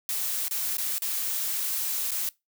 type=noise with dropouts; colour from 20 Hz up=blue; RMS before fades=-29 dBFS; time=0.09-2.29 s; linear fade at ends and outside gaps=1 ms; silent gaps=0.482-0.51 / 0.77-0.782 / 0.983-1.02 / 2.108-2.117 s; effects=noise-tail reverb RT60 0.2 s tail -22 dB re dry